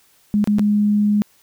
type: tone with dropouts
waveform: sine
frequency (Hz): 207.7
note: G#3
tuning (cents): 0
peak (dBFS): -13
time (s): 0.34-1.22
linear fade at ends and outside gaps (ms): 0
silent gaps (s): 0.442-0.474 / 0.585-0.594
effects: white hiss -56 dBFS RMS until 1.42 s